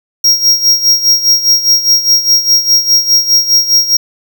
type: tone with tremolo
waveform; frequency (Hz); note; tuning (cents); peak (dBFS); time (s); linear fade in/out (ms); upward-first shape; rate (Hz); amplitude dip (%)
square; 5600; F8; +4; -4; 0.24-3.97; 5; sine; 4.9; 75
effects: 7-bit